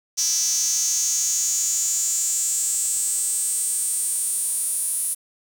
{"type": "tone with high-pass filter sweep", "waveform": "sawtooth", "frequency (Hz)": 333, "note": "E4", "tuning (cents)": 18, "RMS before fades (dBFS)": -23, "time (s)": [0.17, 5.15], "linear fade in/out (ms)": 20, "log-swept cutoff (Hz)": [5900, 10000], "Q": 7.6, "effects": ["7-bit"]}